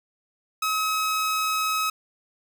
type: tone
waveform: sawtooth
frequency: 1278 Hz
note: D#6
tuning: 46 cents sharp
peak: -19 dBFS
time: 0.62-1.9 s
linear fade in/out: 5 ms
effects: none